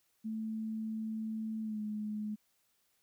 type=tone with pitch glide; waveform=sine; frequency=219.9 to 211.9 Hz; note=A3 to G#3; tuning=-1 to +35 cents; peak=-35 dBFS; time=0.24-2.36 s; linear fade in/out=20 ms; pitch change=-64 cents; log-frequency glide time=1.62-1.8 s; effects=white hiss -75 dBFS RMS until 3.02 s